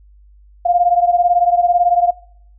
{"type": "beating tone pair", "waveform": "sine", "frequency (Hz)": [698.5, 716.5], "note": ["F5", "F5"], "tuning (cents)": [0, 44], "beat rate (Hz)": 18, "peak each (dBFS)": [-12, -16], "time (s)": [0.65, 2.11], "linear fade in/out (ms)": 10, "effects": ["noise-tail reverb RT60 0.7 s tail -24 dB re dry", "added 50 Hz sine -43 dBFS peak until 2.58 s"]}